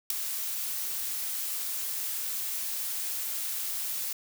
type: noise with ADSR envelope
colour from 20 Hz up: blue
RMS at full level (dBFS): -22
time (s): 0.1-4.13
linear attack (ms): 5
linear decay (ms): 3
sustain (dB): -11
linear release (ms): 6
effects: none